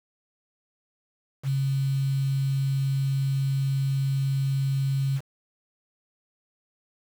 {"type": "tone with quantisation", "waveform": "sine", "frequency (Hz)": 136.1, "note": "C#3", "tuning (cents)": -31, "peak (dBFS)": -22, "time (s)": [1.43, 5.21], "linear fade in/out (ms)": 50, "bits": 7, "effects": []}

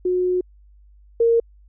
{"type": "tone pair in turn", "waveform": "sine", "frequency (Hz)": [363.3, 462.9], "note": ["F#4", "A#4"], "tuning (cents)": [-32, -12], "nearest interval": "major third", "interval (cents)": 420, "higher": "second", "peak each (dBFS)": [-17, -13], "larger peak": "second", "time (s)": [[0.05, 0.41], [1.2, 1.4]], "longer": "first", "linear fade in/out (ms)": 5, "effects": ["added 50 Hz sine -47 dBFS peak until 1.68 s"]}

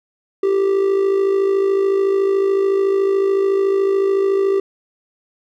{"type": "tone with amplitude modulation", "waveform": "triangle", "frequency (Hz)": 391.2, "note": "G4", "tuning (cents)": -4, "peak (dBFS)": -9, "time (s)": [0.43, 4.6], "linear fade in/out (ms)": 5, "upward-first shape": "sine", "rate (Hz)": 53.8, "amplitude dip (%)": 55, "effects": []}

